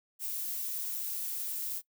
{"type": "noise", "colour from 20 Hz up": "violet", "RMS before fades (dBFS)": -36, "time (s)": [0.19, 1.82], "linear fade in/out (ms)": 50, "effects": ["noise-tail reverb RT60 0.1 s tail -20 dB re dry"]}